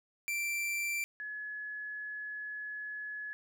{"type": "tone pair in turn", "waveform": ["45% pulse", "sine"], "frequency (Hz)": [2349, 1699.4], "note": ["D7", "G#6"], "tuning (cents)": [0, 39], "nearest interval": "tritone", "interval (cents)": 561, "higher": "first", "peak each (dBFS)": [-32, -38], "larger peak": "first", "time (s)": [[0.28, 1.04], [1.2, 3.33]], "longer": "second", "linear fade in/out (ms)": 0, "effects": []}